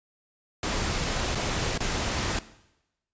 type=noise with dropouts; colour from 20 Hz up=pink; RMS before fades=-28 dBFS; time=0.63-2.39 s; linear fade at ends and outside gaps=2 ms; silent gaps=1.35-1.354 / 1.777-1.804 s; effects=noise-tail reverb RT60 0.9 s tail -17 dB re dry + resampled to 16000 Hz